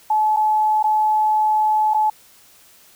sine tone with dropouts, 859 Hz, A5, 42 cents flat, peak -14 dBFS, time 0.1-2.1 s, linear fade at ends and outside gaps 5 ms, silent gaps 0.364-0.369 / 0.828-0.84 / 1.937-1.944 s, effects white hiss -50 dBFS RMS until 2.95 s

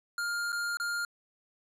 square tone with dropouts, 1407 Hz, F6, 12 cents sharp, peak -31 dBFS, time 0.18-1.05 s, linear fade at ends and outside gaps 2 ms, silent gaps 0.521-0.527 / 0.771-0.799 s, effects low-pass 12000 Hz 12 dB/octave

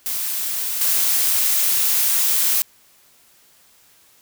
blue noise with level steps, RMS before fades -24 / -18 dBFS, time 0.06-2.62 s, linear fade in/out 0 ms, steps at 0.81 s, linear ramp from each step 2 ms, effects white hiss -54 dBFS RMS until 4.21 s

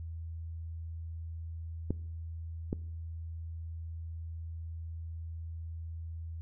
clicks, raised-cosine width 3 ms, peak -18 dBFS, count 2, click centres 1.906 / 2.729 s, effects noise-tail reverb RT60 0.7 s tail -22 dB re dry + added 82 Hz sine -38 dBFS peak until 6.41 s

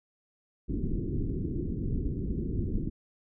pink low-pass noise, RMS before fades -31 dBFS, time 0.68-2.9 s, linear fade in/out 20 ms, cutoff 380 Hz, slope 48 dB/octave, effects none

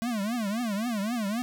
square tone with vibrato, 220 Hz, A3, in tune, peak -28 dBFS, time 0.02-1.42 s, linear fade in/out 0 ms, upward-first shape triangle, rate 3.8 Hz, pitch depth 240 cents each way, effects none

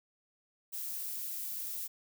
violet noise, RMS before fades -39 dBFS, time 0.72-1.88 s, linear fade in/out 20 ms, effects none

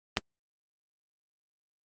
click, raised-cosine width 0.2 ms, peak -7 dBFS, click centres 0.171 s, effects Opus 24 kbps

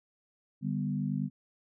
sine chord, G major, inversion second, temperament equal, 146.83 / 196 / 246.9 Hz, D3 / G3 / B3, 0 / 0 / 0 cents, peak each -33 / -33 / -35 dBFS, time 0.61-1.3 s, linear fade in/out 50 ms, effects none

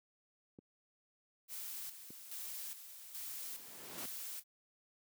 clicks, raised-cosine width 3 ms, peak -37 dBFS, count 2, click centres 0.588 / 2.105 s
blue noise with tremolo, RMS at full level -45 dBFS, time 1.48-4.44 s, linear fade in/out 50 ms, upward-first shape square, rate 1.2 Hz, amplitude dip 60%
pink noise with exponential growth, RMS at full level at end -45 dBFS, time 2.95-4.06 s, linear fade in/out 5 ms, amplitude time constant 240 ms
effects high-pass 200 Hz 12 dB/octave

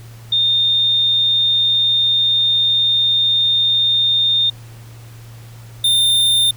sine / square tone pair in turn, 3641 / 3618 Hz, A#7 / A7, -41 / +48 cents, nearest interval unison, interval 11 cents, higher first, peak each -12 dBFS, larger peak neither, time 0.32-4.5 / 5.84-6.51 s, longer first, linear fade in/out 5 ms, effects added 115 Hz sine -35 dBFS peak until 6.56 s + pink hiss -45 dBFS RMS until 6.56 s

